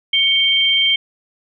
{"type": "tone pair together", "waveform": "sine", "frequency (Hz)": [2226, 3150], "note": ["C#7", "G7"], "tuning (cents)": [7, 8], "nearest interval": "tritone", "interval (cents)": 601, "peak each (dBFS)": [-18, -13], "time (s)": [0.13, 0.96], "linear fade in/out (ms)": 5, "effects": []}